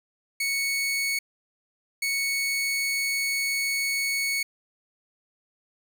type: tone pair in turn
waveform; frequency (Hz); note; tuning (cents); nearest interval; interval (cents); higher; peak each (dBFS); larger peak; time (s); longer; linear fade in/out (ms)
sawtooth; 2217 / 2217; C#7 / C#7; 0 / 0; unison; 0; neither; -21; neither; 0.4-1.19 / 2.02-4.43; second; 5
effects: 9-bit